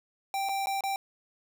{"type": "tone with dropouts", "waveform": "square", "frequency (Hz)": 784, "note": "G5", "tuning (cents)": 0, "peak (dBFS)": -29, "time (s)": [0.34, 0.96], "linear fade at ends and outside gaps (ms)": 1, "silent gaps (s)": [[0.488, 0.492], [0.659, 0.67], [0.808, 0.837]], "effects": []}